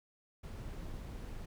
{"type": "noise", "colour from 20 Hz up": "brown", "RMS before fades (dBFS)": -44, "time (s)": [0.43, 1.46], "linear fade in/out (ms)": 10, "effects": []}